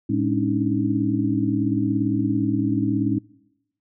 sine tone cluster, 111.6 / 206.1 / 276 / 293.1 / 313.9 Hz, A2 / G#3 / C#4 / D4 / D#4, +25 / -13 / -7 / -3 / +15 cents, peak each -26 / -26 / -23 / -29 / -25 dBFS, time 0.09-3.19 s, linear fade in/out 10 ms, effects noise-tail reverb RT60 1.0 s tail -25 dB re dry

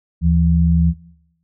sine tone pair together, 76 / 167.5 Hz, D#2 / E3, -40 / +28 cents, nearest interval octave + major second, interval 1368 cents, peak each -14 dBFS, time 0.21-0.94 s, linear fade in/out 50 ms, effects noise-tail reverb RT60 0.8 s tail -20 dB re dry

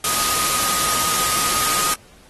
sine tone in noise, 1244.5 Hz, D#6, in tune, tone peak -25 dBFS, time 0.04-1.94 s, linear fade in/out 2 ms, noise white, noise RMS -20 dBFS, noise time 0.04-1.94 s, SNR -8 dB, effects pink hiss -50 dBFS RMS until 2.29 s + AAC 32 kbps

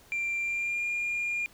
sine tone with pitch glide, 2368 to 2412 Hz, D7 to D7, +14 to +46 cents, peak -26 dBFS, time 0.12-1.46 s, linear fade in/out 0 ms, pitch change +32 cents, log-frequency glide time 0.39-0.86 s, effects tanh soft clip ceiling -26 dBFS + pink hiss -57 dBFS RMS until 1.53 s

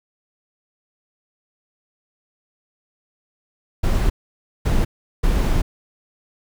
brown noise bursts at uneven times, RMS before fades -17 dBFS, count 3, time 3.83-4.1 / 4.65-4.85 / 5.23-5.62 s, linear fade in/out 10 ms, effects none

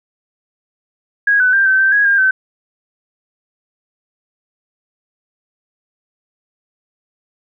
sine tone with pitch steps, 1647 / 1502 / 1585 / 1540 / 1559 / 1657 / 1608 / 1534 Hz, G#6 / F#6 / G6 / G6 / G6 / G#6 / G6 / G6, -15 / +26 / +19 / -31 / -10 / -4 / +44 / -38 cents, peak -9 dBFS, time 1.27-2.31 s, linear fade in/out 5 ms, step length 130 ms, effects none

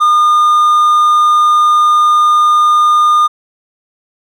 triangle tone, 1215 Hz, D#6, 42 cents flat, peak -4 dBFS, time 0-3.28 s, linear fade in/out 20 ms, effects none

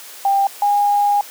sine tone pair in turn, 792 / 817.1 Hz, G5 / G#5, +18 / -28 cents, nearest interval minor second, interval 54 cents, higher second, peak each -12 dBFS, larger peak neither, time 0.25-0.47 / 0.62-1.21 s, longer second, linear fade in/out 2 ms, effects white hiss -37 dBFS RMS until 1.3 s + high-pass 400 Hz 12 dB/octave

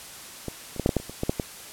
clicks, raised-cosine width 2 ms, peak -17 / -25 / -13 / -6 / -8 / -8 / -24 / -24 / -12 / -8 / -12 dBFS, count 11, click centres 0.483 / 0.763 / 0.797 / 0.861 / 0.892 / 0.967 / 1 / 1.096 / 1.234 / 1.295 / 1.398 s, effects white hiss -42 dBFS RMS until 1.72 s + low-pass 12000 Hz 12 dB/octave

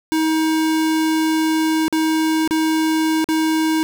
square tone with dropouts, 317.1 Hz, D#4, 33 cents sharp, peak -16 dBFS, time 0.12-3.83 s, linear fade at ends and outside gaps 0 ms, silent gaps 1.881-1.926 / 2.476-2.509 / 3.243-3.288 s, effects none

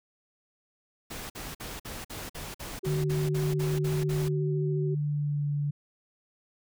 pink noise bursts, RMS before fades -39 dBFS, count 13, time 1.1-4.288 s, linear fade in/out 10 ms, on 200 ms, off 49 ms
sine tone with vibrato, 376.3 Hz, F#4, 29 cents sharp, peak -31 dBFS, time 2.83-4.95 s, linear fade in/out 10 ms, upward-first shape square, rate 14 Hz, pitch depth 14 cents each way
sine tone with pitch glide, 149.1 to 145.11 Hz, D3 to D3, +27 to -20 cents, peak -26 dBFS, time 2.86-5.71 s, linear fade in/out 10 ms, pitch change -47 cents, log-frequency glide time 4.73-5.47 s
effects none

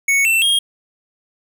square tone with pitch steps, 2217 / 2683 / 3246 Hz, C#7 / E7 / G#7, 0 / +30 / -40 cents, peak -13 dBFS, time 0.08-0.59 s, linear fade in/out 5 ms, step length 170 ms, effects none

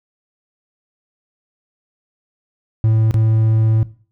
triangle tone with dropouts, 110.6 Hz, A2, 9 cents sharp, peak -9 dBFS, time 2.84-3.83 s, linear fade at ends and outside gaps 0 ms, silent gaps 3.11-3.142 s, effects noise-tail reverb RT60 0.4 s tail -17 dB re dry

